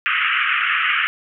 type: band-pass noise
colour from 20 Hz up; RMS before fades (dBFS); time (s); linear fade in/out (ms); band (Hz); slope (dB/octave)
pink; -19; 0.06-1.07; 0; 1200 to 3000; 96
effects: none